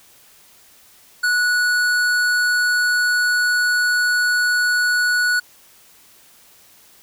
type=tone with hard clipping; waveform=sine; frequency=1469 Hz; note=F#6; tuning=13 cents flat; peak=-17 dBFS; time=1.23-5.4 s; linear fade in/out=10 ms; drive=13 dB; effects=white hiss -50 dBFS RMS until 7.02 s